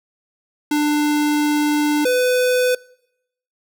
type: tone pair in turn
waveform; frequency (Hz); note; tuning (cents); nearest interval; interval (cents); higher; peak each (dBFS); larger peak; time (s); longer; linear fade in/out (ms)
square; 297.1 / 500.7; D4 / B4; +20 / +24; major sixth; 904; second; -16 / -15; second; 0.71-2.05 / 2.05-2.75; first; 5
effects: noise-tail reverb RT60 0.8 s tail -24 dB re dry